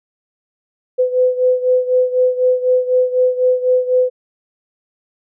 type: beating tone pair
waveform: sine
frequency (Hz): 504 / 508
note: B4 / B4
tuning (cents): +35 / +49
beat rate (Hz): 4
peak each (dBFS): -13 / -17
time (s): 0.98-4.1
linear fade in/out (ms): 20
effects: none